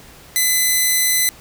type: tone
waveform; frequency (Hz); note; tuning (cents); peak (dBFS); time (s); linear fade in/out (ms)
5% pulse; 2015; B6; +34; -4; 0.36-1.29; 0
effects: pink hiss -43 dBFS RMS until 1.4 s